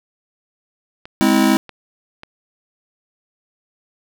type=clicks; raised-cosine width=0.3 ms; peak=-19 dBFS; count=4; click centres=1.055 / 1.407 / 1.693 / 2.234 s
type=chord; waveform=square; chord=Ab augmented; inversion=none; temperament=just; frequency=207.7 / 259.6 / 324.5 Hz; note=Ab3 / C4 / E4; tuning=0 / -13 / -27 cents; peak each=-17 dBFS; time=1.21-1.57 s; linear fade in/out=0 ms
effects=none